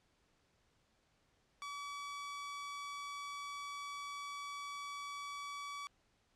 sawtooth tone, 1143 Hz, D6, 47 cents flat, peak -39 dBFS, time 1.62-5.87 s, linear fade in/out 0 ms, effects pink hiss -75 dBFS RMS until 6.35 s + low-pass 7000 Hz 12 dB/octave

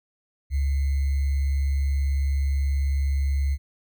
sine tone with sample-and-hold, 69.3 Hz, C#2, in tune, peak -20 dBFS, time 0.5-3.58 s, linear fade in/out 50 ms, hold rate 2100 Hz, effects none

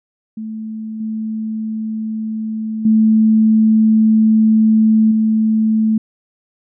sine tone with level steps, 219.1 Hz, A3, 7 cents flat, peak -23 / -19 / -8 / -11 dBFS, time 0.37-5.98 s, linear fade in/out 5 ms, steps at 1 / 2.85 / 5.11 s, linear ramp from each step 5 ms, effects none

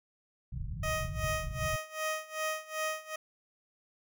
white low-pass noise, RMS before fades -37 dBFS, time 0.52-1.76 s, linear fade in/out 5 ms, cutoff 150 Hz, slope 48 dB/octave
15% pulse tone with tremolo, 626 Hz, D#5, 10 cents sharp, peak -24 dBFS, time 0.83-3.16 s, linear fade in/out 5 ms, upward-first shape sine, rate 2.6 Hz, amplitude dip 90%
effects none

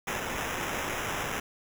white noise with sample-and-hold, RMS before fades -33 dBFS, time 0.07-1.4 s, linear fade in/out 5 ms, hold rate 4410 Hz, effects none

